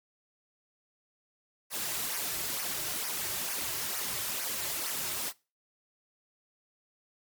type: noise with flanger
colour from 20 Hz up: white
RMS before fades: -34 dBFS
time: 1.7-5.33 s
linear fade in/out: 50 ms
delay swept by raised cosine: 0.25 to 4.25 ms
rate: 2.2 Hz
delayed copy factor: -0.7
effects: noise-tail reverb RT60 0.3 s tail -22 dB re dry + MP3 96 kbps